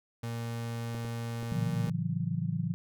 35% pulse tone, 116.54 Hz, A#2, in tune, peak -32 dBFS, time 0.23-1.9 s, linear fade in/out 5 ms
clicks, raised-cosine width 2 ms, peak -30 dBFS, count 4, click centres 0.948 / 1.05 / 1.429 / 1.874 s
sine chord, F# minor seventh, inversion first, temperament just, 111 / 138.75 / 166.5 / 185 Hz, A2 / C#3 / E3 / F#3, +16 / +2 / +18 / 0 cents, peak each -36 / -35 / -32 / -37 dBFS, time 1.52-2.74 s, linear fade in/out 0 ms
effects none

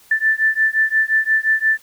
sine beating tone pair, 1762 / 1767.7 Hz, A6 / A6, +2 / +8 cents, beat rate 5.7 Hz, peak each -17 / -17 dBFS, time 0.11-1.78 s, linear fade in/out 5 ms, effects white hiss -50 dBFS RMS until 1.82 s

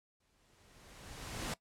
pink noise with exponential growth, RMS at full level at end -37 dBFS, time 0.2-1.54 s, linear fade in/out 5 ms, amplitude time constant 290 ms, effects noise-tail reverb RT60 0.1 s tail -19 dB re dry + low-pass 10000 Hz 12 dB/octave

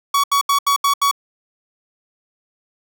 45% pulse tone bursts, 1126 Hz, C#6, 27 cents sharp, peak -13 dBFS, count 6, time 0.14-1.113 s, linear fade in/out 5 ms, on 98 ms, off 77 ms, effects none

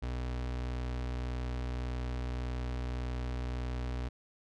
35% pulse tone, 61.74 Hz, B1, in tune, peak -32 dBFS, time 0.02-4.09 s, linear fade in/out 10 ms, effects low-pass 5000 Hz 12 dB/octave

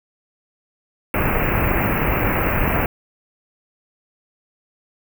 pink band-stop noise, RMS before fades -19 dBFS, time 1.14-2.86 s, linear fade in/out 2 ms, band 2700 to 14000 Hz, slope 96 dB/octave, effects none

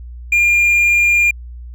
triangle tone, 2406 Hz, D7, 41 cents sharp, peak -8 dBFS, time 0.32-1.31 s, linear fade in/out 5 ms, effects added 60 Hz sine -29 dBFS peak until 1.74 s

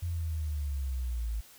sine linear sweep, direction down, 87.31 to 53 Hz, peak -30 dBFS, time 0.02-1.41 s, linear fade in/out 10 ms, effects white hiss -55 dBFS RMS until 1.58 s

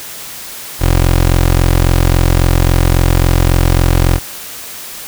20% pulse tone, 43.65 Hz, F1, in tune, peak -3 dBFS, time 0.79-4.2 s, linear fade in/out 50 ms, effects white hiss -28 dBFS RMS until 5.07 s

